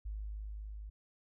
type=tone with level ramp; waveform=sine; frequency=52.1 Hz; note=G#1; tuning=6 cents sharp; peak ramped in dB=-37 to -43 dBFS; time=0.05-0.9 s; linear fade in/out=10 ms; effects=none